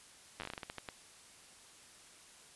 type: slowing click train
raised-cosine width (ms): 0.3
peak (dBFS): -25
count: 13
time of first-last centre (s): 0.4-0.888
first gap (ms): 9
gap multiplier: 1.25
effects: white hiss -58 dBFS RMS until 2.55 s + resampled to 24000 Hz